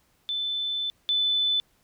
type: tone pair in turn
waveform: sine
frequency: 3520 / 3506 Hz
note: A7 / A7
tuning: 0 / -7 cents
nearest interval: unison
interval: 7 cents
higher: first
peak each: -26 / -21 dBFS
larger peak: second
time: 0.29-0.9 / 1.09-1.6 s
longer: first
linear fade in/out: 0 ms
effects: pink hiss -66 dBFS RMS until 1.83 s